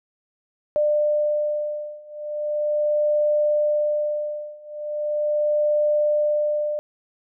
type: beating tone pair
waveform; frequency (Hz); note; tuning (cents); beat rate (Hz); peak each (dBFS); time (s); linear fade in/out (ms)
sine; 597 / 597.39; D5 / D5; +28 / +29; 0.39; -23 / -22; 0.76-6.79; 0
effects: none